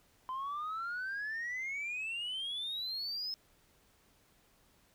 sine exponential sweep, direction up, 1020 to 5210 Hz, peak -34 dBFS, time 0.29-3.34 s, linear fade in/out 0 ms, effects tanh soft clip ceiling -34 dBFS + pink hiss -68 dBFS RMS until 4.94 s

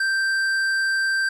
sine tone with tanh clipping, 1568 Hz, G6, in tune, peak -21 dBFS, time 0-1.29 s, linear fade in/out 5 ms, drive 11 dB, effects none

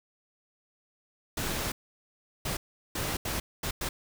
pink noise bursts at uneven times, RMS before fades -32 dBFS, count 6, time 1.37-1.72 / 2.45-2.57 / 2.95-3.17 / 3.25-3.4 / 3.63-3.71 / 3.81-3.89 s, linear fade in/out 5 ms, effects none

